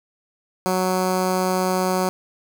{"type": "tone with notch filter", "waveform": "10% pulse", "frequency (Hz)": 185, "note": "F#3", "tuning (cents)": 0, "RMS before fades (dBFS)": -21, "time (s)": [0.66, 2.09], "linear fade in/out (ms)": 0, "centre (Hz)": 2900, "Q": 1.5, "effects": []}